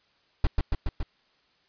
brown noise with echo, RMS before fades -20 dBFS, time 0.44-0.47 s, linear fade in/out 2 ms, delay 140 ms, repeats 4, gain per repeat -2 dB, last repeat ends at 1.03 s, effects white hiss -66 dBFS RMS until 1.68 s + resampled to 11025 Hz

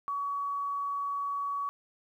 sine tone, 1130 Hz, C#6, 33 cents sharp, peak -30 dBFS, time 0.08-1.69 s, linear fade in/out 0 ms, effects 11-bit

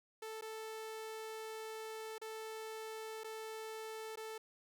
sawtooth tone with dropouts, 440.2 Hz, A4, 1 cent sharp, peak -40 dBFS, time 0.22-4.38 s, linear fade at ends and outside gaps 5 ms, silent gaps 0.412-0.421 / 2.182-2.215 / 3.236-3.243 / 4.158-4.172 s, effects none

